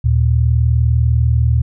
sine tone pair together, 76.9 / 117 Hz, D#2 / A#2, -20 / +7 cents, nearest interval perfect fifth, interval 727 cents, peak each -13 dBFS, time 0.04-1.62 s, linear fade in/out 10 ms, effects none

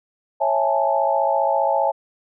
sine chord, A major seventh, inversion first, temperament just, 550 / 660 / 825 / 880 Hz, C#5 / E5 / G#5 / A5, -14 / +2 / -12 / 0 cents, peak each -22 dBFS, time 0.4-1.92 s, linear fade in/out 20 ms, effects none

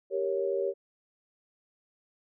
sine chord, G diminished, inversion none, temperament equal, 392 / 466.2 / 554.4 Hz, G4 / Bb4 / Db5, 0 / 0 / 0 cents, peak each -30 / -33 / -31 dBFS, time 0.1-0.74 s, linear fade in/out 50 ms, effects none

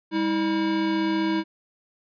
square tone pair together, 200 / 321.6 Hz, G3 / E4, +35 / -43 cents, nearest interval minor sixth, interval 822 cents, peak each -30 / -23 dBFS, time 0.11-1.44 s, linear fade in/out 50 ms, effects resampled to 11025 Hz

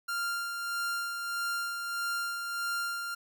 45% pulse tone with tremolo, 1393 Hz, F6, 5 cents flat, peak -30 dBFS, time 0.08-3.15 s, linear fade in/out 10 ms, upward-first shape sine, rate 1.6 Hz, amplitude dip 40%, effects none

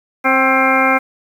harmonic tone with a mistuned harmonic, 264.7 Hz, C4, 20 cents sharp, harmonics 1 / 2 / 3 / 4 / 5 / 6 / 8 / 9, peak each -19 / -19 / -18 / -20 / -18 / -20 / -17 / -21 dBFS, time 0.24-0.99 s, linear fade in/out 20 ms, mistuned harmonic 3, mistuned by -26 cents, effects 7-bit

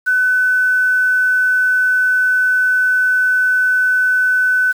sine tone with quantisation, 1505 Hz, F#6, 29 cents sharp, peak -11 dBFS, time 0.06-4.73 s, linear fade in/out 20 ms, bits 6, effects none

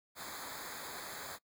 pink noise with comb filter, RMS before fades -45 dBFS, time 0.15-1.39 s, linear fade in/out 50 ms, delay 0.35 ms, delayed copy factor -0.95, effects noise-tail reverb RT60 0.1 s tail -22 dB re dry

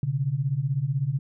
sine beating tone pair, 126.9 / 142.9 Hz, B2 / D3, +47 / -47 cents, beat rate 16 Hz, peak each -27 / -25 dBFS, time 0.03-1.19 s, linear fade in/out 2 ms, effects none

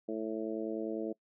harmonic tone, 110 Hz, A2, in tune, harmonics 2 / 3 / 4 / 5 / 6, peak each -41 / -37 / -39 / -42 / -44 dBFS, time 0.08-1.13 s, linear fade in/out 10 ms, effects noise-tail reverb RT60 0.1 s tail -24 dB re dry

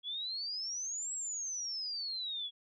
sine exponential two-way sweep, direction up then down, 3322 to 7770 to 3322 Hz, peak -36 dBFS, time 0.03-2.51 s, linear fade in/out 50 ms, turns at 1.13 s, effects none

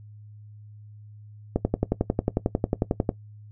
click train, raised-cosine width 2 ms, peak -8 dBFS, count 18, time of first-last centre 1.56-3.092 s, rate 11.1 Hz, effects noise-tail reverb RT60 0.1 s tail -17 dB re dry + added 105 Hz sine -43 dBFS peak until 3.51 s

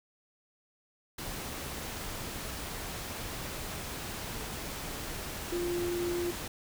sine tone in noise, 349.2 Hz, F4, in tune, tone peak -30 dBFS, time 5.52-6.31 s, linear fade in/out 5 ms, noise pink, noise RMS -39 dBFS, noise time 1.18-6.48 s, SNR +6 dB, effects none

